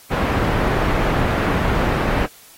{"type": "low-pass noise", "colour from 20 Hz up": "pink", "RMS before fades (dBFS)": -19, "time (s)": [0.1, 2.27], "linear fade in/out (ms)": 20, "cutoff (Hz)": 1800, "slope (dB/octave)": 12, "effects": ["white hiss -46 dBFS RMS until 2.57 s", "AAC 48 kbps"]}